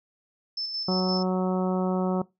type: tone with tremolo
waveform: sine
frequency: 5274 Hz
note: E8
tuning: in tune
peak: -28 dBFS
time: 0.57-1.23 s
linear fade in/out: 5 ms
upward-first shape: square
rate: 5.8 Hz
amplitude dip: 40%
type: harmonic tone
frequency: 185 Hz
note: F#3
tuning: in tune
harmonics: 1 / 2 / 3 / 4 / 5 / 6 / 7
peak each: -24 / -29 / -32 / -34 / -38 / -40 / -40 dBFS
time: 0.88-2.22 s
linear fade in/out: 5 ms
effects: noise-tail reverb RT60 0.2 s tail -21 dB re dry